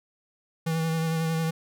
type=tone with vibrato; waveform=square; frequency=162.3 Hz; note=E3; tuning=27 cents flat; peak=-25 dBFS; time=0.66-1.51 s; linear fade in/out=10 ms; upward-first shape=sine; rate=11 Hz; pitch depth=22 cents each way; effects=none